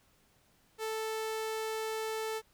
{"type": "tone", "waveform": "sawtooth", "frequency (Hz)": 440, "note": "A4", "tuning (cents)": 0, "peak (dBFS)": -30, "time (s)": [0.78, 2.42], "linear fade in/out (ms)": 50, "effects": ["pink hiss -68 dBFS RMS until 2.53 s"]}